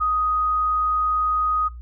sine tone, 1249 Hz, D#6, 6 cents sharp, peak -18 dBFS, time 0-1.69 s, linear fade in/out 20 ms, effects noise-tail reverb RT60 0.2 s tail -21 dB re dry + added 60 Hz sine -34 dBFS peak until 1.81 s

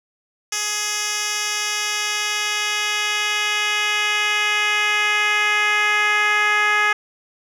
10% pulse tone with band-pass filter sweep, 419 Hz, G#4, 15 cents sharp, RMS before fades -20 dBFS, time 0.52-6.93 s, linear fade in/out 5 ms, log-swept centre 5800 to 1800 Hz, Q 1.4, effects none

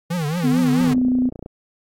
square tone with vibrato, 161.4 Hz, E3, 36 cents flat, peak -21 dBFS, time 0.1-0.94 s, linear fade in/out 10 ms, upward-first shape triangle, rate 4.5 Hz, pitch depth 220 cents each way
sine tone, 252.4 Hz, B3, 38 cents sharp, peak -15 dBFS, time 0.43-1.3 s, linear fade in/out 20 ms
click train, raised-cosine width 2 ms, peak -20 dBFS, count 20, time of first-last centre 0.81-1.461 s, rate 29.2 Hz
effects AAC 48 kbps

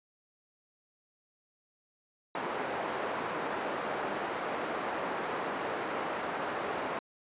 pink band-pass noise, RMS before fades -35 dBFS, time 2.35-6.99 s, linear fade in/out 2 ms, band 400 to 1500 Hz, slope 12 dB/octave, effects resampled to 8000 Hz

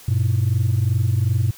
sine tone pair together, 97.35 / 120 Hz, G2 / B2, -12 / -49 cents, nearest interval major third, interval 363 cents, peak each -17 dBFS, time 0.08-1.51 s, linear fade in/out 5 ms, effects tanh soft clip ceiling -12 dBFS + white hiss -44 dBFS RMS until 1.57 s

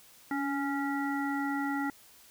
harmonic tone with a mistuned harmonic, 277.2 Hz, C#4, in tune, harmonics 1 / 3 / 5 / 7, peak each -31 / -36 / -38 / -39 dBFS, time 0.31-1.9 s, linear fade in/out 2 ms, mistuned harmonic 1, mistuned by +33 cents, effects white hiss -57 dBFS RMS until 2.3 s

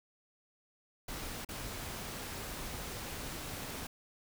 pink noise with dropouts, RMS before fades -42 dBFS, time 1.08-3.87 s, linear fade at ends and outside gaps 5 ms, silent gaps 1.449-1.488 s, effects none

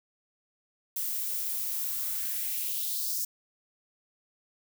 violet noise with high-pass filter sweep, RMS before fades -32 dBFS, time 0.96-3.25 s, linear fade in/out 5 ms, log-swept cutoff 270 to 5800 Hz, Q 2.6, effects none

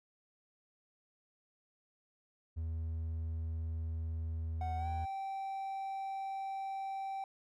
triangle tone, 81 Hz, E2, 30 cents flat, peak -33 dBFS, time 2.56-5.06 s, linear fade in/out 20 ms
triangle tone with pitch glide, 740 to 777.7 Hz, F#5 to G5, 0 to -14 cents, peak -35 dBFS, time 4.61-7.24 s, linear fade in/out 2 ms, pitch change +86 cents, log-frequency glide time 4.77-4.88 s
effects tanh soft clip ceiling -27 dBFS

